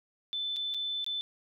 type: tone with dropouts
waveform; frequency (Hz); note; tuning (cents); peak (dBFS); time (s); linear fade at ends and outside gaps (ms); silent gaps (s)
sine; 3520; A7; 0; -31; 0.33-1.21; 0; 0.562-0.567 / 0.74-0.745 / 1.044-1.064
effects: none